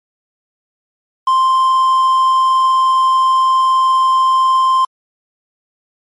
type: tone with quantisation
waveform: triangle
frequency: 1046.5 Hz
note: C6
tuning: in tune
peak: -7 dBFS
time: 1.27-4.85 s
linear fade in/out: 5 ms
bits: 6
effects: MP3 48 kbps